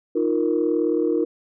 sine chord, Eb suspended second, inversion none, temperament just, 311.1 / 350 / 466.7 Hz, Eb4 / F4 / Bb4, 0 / +4 / +2 cents, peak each -22 dBFS, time 0.15-1.25 s, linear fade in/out 10 ms, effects tanh soft clip ceiling -10 dBFS

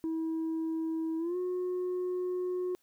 sine tone with pitch glide, 323.2 to 362.8 Hz, E4 to F#4, -34 to -34 cents, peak -28 dBFS, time 0.04-2.75 s, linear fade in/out 0 ms, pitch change +200 cents, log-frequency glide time 1.18-1.37 s, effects tanh soft clip ceiling -29 dBFS + white hiss -72 dBFS RMS until 2.82 s

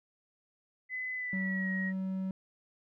sine tone with pitch glide, 2017 to 1892.8 Hz, B6 to A#6, +36 to +26 cents, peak -34 dBFS, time 0.89-1.93 s, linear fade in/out 50 ms, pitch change -110 cents, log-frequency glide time 1.15-1.69 s
triangle tone, 189.4 Hz, F#3, 41 cents sharp, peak -30 dBFS, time 1.33-2.31 s, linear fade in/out 2 ms
effects none

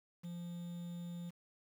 triangle tone with quantisation, 173.2 Hz, F3, 14 cents flat, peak -40 dBFS, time 0.23-1.31 s, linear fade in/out 20 ms, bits 10, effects none

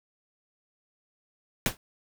pink noise with exponential decay, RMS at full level -21 dBFS, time 1.66-1.77 s, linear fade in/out 1 ms, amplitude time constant 23 ms, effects none

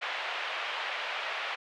white band-pass noise, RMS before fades -35 dBFS, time 0.01-1.56 s, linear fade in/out 20 ms, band 560 to 3000 Hz, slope 24 dB/octave, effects none

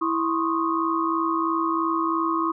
sine tone cluster, 328.8 / 1032 / 1095 / 1241 Hz, E4 / C6 / C#6 / D#6, -4 / -24 / -22 / -5 cents, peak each -25 / -30 / -25 / -28 dBFS, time 0.01-2.52 s, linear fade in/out 10 ms, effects none

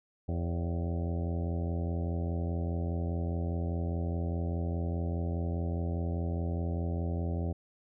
harmonic tone with a mistuned harmonic, 84.9 Hz, F2, 48 cents flat, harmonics 1 / 2 / 3 / 4 / 5 / 6 / 7 / 8 / 9, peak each -31 / -37 / -41 / -43 / -45 / -47 / -48 / -49 / -50 dBFS, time 0.28-7.53 s, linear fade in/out 10 ms, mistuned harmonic 6, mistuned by +110 cents, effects none

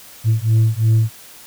sine beating tone pair, 110 / 112.9 Hz, A2 / A2, 0 / +45 cents, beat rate 2.9 Hz, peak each -13 dBFS, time 0.24-1.11 s, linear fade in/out 50 ms, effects tanh soft clip ceiling -9 dBFS + white hiss -41 dBFS RMS until 1.46 s

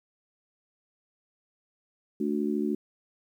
harmonic tone, 73.42 Hz, D2, in tune, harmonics 3 / 4 / 5, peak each -29 / -30 / -31 dBFS, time 2.2-2.75 s, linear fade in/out 5 ms, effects 10-bit

